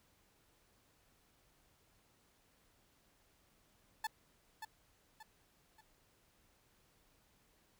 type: tone with echo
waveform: 30% pulse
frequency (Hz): 873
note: A5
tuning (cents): -14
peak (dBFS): -33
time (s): 4.04-4.07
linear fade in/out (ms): 5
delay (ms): 580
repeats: 3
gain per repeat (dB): -8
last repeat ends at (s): 5.81
effects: pink hiss -72 dBFS RMS until 7.79 s